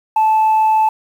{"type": "tone", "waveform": "sine", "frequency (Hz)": 873, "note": "A5", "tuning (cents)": -14, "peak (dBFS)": -8, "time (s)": [0.16, 0.89], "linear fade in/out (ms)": 5, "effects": ["tanh soft clip ceiling -8 dBFS", "7-bit"]}